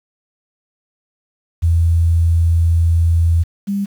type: tone pair in turn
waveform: sine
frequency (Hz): 83.6 / 199.7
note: E2 / G3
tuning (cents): +25 / +32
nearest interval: octave + minor third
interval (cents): 1507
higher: second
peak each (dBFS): -10 / -16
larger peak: first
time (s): 1.62-3.44 / 3.67-3.86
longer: first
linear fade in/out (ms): 20
effects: 7-bit